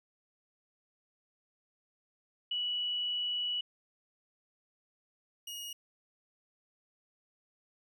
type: tone pair in turn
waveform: sine / sawtooth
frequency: 2943 / 2877 Hz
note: F#7 / F#7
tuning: -10 / -49 cents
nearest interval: unison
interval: 39 cents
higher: first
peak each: -31 / -37 dBFS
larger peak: first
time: 2.51-3.61 / 5.47-5.73 s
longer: first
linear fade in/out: 5 ms
effects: none